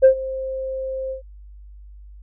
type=tone with ADSR envelope; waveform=sine; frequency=527 Hz; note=C5; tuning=12 cents sharp; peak=-4 dBFS; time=0.02-1.22 s; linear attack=26 ms; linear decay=95 ms; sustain=-20 dB; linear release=110 ms; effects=tanh soft clip ceiling -4 dBFS + added 50 Hz sine -39 dBFS peak until 2.22 s